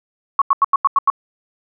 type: tone bursts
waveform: sine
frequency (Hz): 1108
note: C#6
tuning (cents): -1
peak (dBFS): -9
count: 7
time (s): 0.39-1.101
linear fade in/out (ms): 2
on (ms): 27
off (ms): 87
effects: none